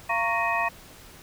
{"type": "tone cluster", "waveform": "sine", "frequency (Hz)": [687, 928, 1107, 1865, 2515], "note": ["F5", "A#5", "C#6", "A#6", "D#7"], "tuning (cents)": [-29, -8, -3, 0, 18], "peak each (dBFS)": -29, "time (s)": [0.09, 0.69], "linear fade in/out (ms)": 10, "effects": ["pink hiss -48 dBFS RMS until 1.22 s"]}